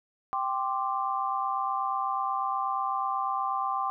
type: chord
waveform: sine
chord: G suspended fourth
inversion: none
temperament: equal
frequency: 784 / 1046.5 / 1174.7 Hz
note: G5 / C6 / D6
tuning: 0 / 0 / 0 cents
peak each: -31 dBFS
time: 0.33-3.9 s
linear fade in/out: 0 ms
effects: none